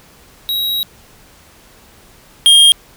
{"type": "tone pair in turn", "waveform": "square", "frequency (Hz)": [3836, 3226], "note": ["A#7", "G7"], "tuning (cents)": [49, 49], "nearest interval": "minor third", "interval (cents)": 300, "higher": "first", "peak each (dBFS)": [-16, -5], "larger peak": "second", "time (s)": [[0.49, 0.83], [2.46, 2.72]], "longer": "first", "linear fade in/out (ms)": 0, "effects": ["pink hiss -45 dBFS RMS until 2.96 s"]}